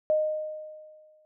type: tone with exponential decay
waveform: sine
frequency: 617 Hz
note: D#5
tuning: 15 cents flat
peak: -19 dBFS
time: 0.1-1.25 s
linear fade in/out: 0 ms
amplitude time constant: 250 ms
effects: none